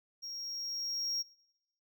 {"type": "tone with level ramp", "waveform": "triangle", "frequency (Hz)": 5588, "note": "F8", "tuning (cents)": 0, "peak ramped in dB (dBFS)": [-39, -30], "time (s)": [0.22, 1.23], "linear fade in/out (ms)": 20, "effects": ["noise-tail reverb RT60 1.0 s tail -24 dB re dry"]}